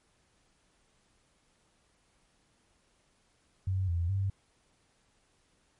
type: tone with pitch steps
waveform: sine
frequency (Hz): 94.6 / 85.4 / 97.5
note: F#2 / F2 / G2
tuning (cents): +39 / -38 / -9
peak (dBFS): -27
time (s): 3.67-4.3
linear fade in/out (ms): 5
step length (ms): 210
effects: pink hiss -70 dBFS RMS until 5.79 s + MP3 48 kbps